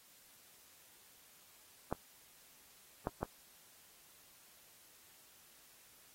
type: clicks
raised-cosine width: 1 ms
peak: -21 dBFS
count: 3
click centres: 1.926 / 3.071 / 3.23 s
effects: white hiss -63 dBFS RMS until 6.14 s + AAC 48 kbps